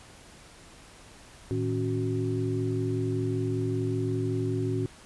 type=tone cluster; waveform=sine; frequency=112.5 / 157.7 / 277.4 / 369.2 Hz; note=A2 / D#3 / C#4 / F#4; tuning=+39 / +24 / +1 / -4 cents; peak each=-29 / -36 / -32 / -31 dBFS; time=1.51-4.86 s; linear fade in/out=0 ms; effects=pink hiss -51 dBFS RMS until 5.05 s + resampled to 24000 Hz